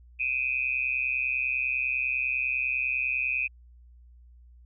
sine tone with amplitude modulation, 2500 Hz, D#7, 8 cents sharp, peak -21 dBFS, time 0.19-3.48 s, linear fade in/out 20 ms, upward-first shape sine, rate 130 Hz, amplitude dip 95%, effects added 60 Hz sine -50 dBFS peak until 4.65 s

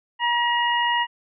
harmonic tone, 954 Hz, A#5, 40 cents sharp, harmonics 1 / 2 / 3, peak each -21 / -24 / -26 dBFS, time 0.19-1.07 s, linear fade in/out 50 ms, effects none

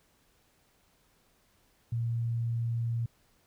sine tone, 116.54 Hz, A#2, in tune, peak -28 dBFS, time 1.92-3.06 s, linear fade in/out 5 ms, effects pink hiss -68 dBFS RMS until 3.46 s

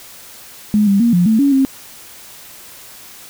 sine tone with pitch steps, 210.4 / 198.3 / 235 / 176.3 / 220.7 / 280.6 / 268.2 Hz, G#3 / G3 / A#3 / F3 / A3 / C#4 / C4, +23 / +20 / +14 / +17 / +5 / +21 / +43 cents, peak -9 dBFS, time 0.74-1.65 s, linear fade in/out 0 ms, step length 130 ms, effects white hiss -38 dBFS RMS until 3.29 s

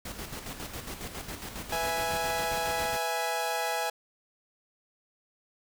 pink noise with tremolo, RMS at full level -38 dBFS, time 0.05-2.97 s, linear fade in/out 5 ms, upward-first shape square, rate 7.3 Hz, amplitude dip 50%
sawtooth chord, E major, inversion second, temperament equal, 493.9 / 659.3 / 830.6 Hz, B4 / E5 / G#5, 0 / 0 / 0 cents, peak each -32 / -30 / -27 dBFS, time 1.72-3.9 s, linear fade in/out 5 ms
effects none

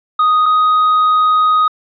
triangle tone pair in turn, 1244.5 / 1250.3 Hz, D#6 / D#6, 0 / +8 cents, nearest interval unison, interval 8 cents, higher second, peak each -7 dBFS, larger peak neither, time 0.19-0.46 / 0.46-1.68 s, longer second, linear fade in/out 5 ms, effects resampled to 11025 Hz

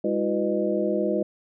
sine tone cluster, 203.8 / 325.6 / 364.8 / 497.7 / 610 Hz, G#3 / E4 / F#4 / B4 / D#5, -32 / -21 / -24 / +13 / -34 cents, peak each -28 dBFS, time 0.04-1.23 s, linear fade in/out 5 ms, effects none

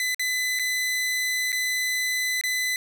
sawtooth tone with dropouts, 2009 Hz, B6, 29 cents sharp, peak -20 dBFS, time 0-2.76 s, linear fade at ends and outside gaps 1 ms, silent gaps 0.146-0.195 / 0.59-0.595 / 1.52-1.527 / 2.412-2.437 s, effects none

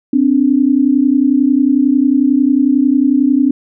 sine tone pair together, 258.3 / 289.4 Hz, C4 / D4, -22 / -25 cents, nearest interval major second, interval 197 cents, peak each -11 dBFS, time 0.13-3.51 s, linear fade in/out 5 ms, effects none

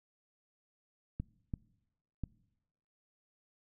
clicks, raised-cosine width 5 ms, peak -24 dBFS, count 3, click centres 1.2 / 1.538 / 2.237 s, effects noise-tail reverb RT60 0.9 s tail -23 dB re dry

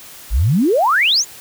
sine exponential sweep, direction up, 46.25 to 7260 Hz, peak -11 dBFS, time 0.3-1.25 s, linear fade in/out 50 ms, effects white hiss -38 dBFS RMS until 1.4 s

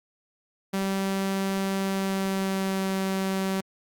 sawtooth tone with pitch glide, 193.9 to 191.67 Hz, G3 to G3, -19 to -39 cents, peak -21 dBFS, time 0.73-3.61 s, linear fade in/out 10 ms, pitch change -20 cents, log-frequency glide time 1.77-2.91 s, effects Opus 48 kbps

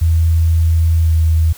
sine tone with pitch glide, 82 to 80.54 Hz, E2 to E2, -9 to -40 cents, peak -9 dBFS, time 0.01-1.53 s, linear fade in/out 10 ms, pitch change -31 cents, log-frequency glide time 1-1.12 s, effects white hiss -39 dBFS RMS until 1.57 s

